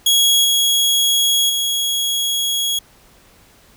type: tone with level steps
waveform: sawtooth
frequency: 3322 Hz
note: G#7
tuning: in tune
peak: -8 / -10 / -14 dBFS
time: 0.06-2.79 s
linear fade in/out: 5 ms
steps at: 0.44 / 1.49 s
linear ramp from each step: 10 ms
effects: pink hiss -50 dBFS RMS until 3.76 s